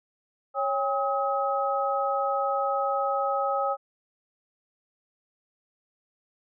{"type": "tone cluster", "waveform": "sine", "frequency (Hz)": [553, 803, 1274], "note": ["C#5", "G5", "D#6"], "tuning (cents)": [-4, 41, 41], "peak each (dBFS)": -28, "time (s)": [0.54, 3.77], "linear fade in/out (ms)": 50, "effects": []}